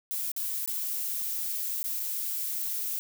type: noise with dropouts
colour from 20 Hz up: violet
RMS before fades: -32 dBFS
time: 0.11-2.99 s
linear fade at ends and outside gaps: 0 ms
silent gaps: 0.317-0.364 / 0.66-0.676 / 1.83-1.841 / 1.997-2.001 s
effects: none